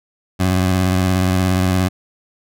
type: tone with vibrato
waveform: 20% pulse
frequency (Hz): 92.5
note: F#2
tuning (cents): 0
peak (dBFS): -9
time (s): 0.39-1.89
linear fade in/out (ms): 20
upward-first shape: square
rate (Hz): 17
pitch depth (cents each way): 31
effects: none